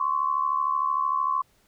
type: tone pair together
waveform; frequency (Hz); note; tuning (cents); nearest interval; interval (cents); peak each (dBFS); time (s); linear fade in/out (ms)
sine; 1046.5 / 1119.7; C6 / C#6; 0 / +17; minor second; 117; -25; 0-1.42; 5
effects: pink hiss -64 dBFS RMS until 1.67 s